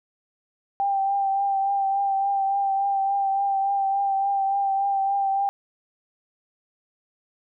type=tone with vibrato; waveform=sine; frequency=788 Hz; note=G5; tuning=9 cents sharp; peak=-20 dBFS; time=0.8-5.49 s; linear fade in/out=0 ms; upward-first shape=triangle; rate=3.5 Hz; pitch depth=28 cents each way; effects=none